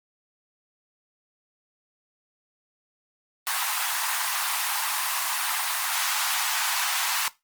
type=high-pass noise; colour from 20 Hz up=pink; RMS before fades=-26 dBFS; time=3.47-7.28 s; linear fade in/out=0 ms; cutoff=810 Hz; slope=48 dB/octave; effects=noise-tail reverb RT60 0.2 s tail -18 dB re dry + Opus 24 kbps